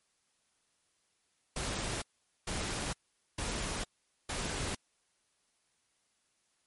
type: noise bursts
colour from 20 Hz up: pink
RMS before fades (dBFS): -36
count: 4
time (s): 1.56-4.75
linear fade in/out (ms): 5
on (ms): 460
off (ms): 450
effects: white hiss -75 dBFS RMS until 6.66 s + MP3 48 kbps